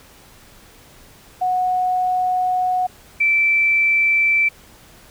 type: tone pair in turn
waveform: sine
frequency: 734 / 2330 Hz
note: F#5 / D7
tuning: -14 / -14 cents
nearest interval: octave + minor sixth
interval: 2000 cents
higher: second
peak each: -16 / -13 dBFS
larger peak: second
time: 1.41-2.87 / 3.2-4.49 s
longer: first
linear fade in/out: 10 ms
effects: pink hiss -47 dBFS RMS until 5.1 s